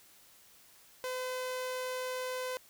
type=tone; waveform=sawtooth; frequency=509 Hz; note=C5; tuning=48 cents flat; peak=-31 dBFS; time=1.04-2.57 s; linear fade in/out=0 ms; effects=white hiss -60 dBFS RMS until 2.69 s